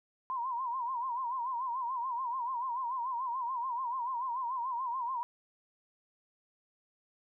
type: tone with vibrato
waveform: sine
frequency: 995 Hz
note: B5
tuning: 13 cents sharp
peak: -32 dBFS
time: 0.3-5.23 s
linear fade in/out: 0 ms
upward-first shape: sine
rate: 6.9 Hz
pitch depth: 120 cents each way
effects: none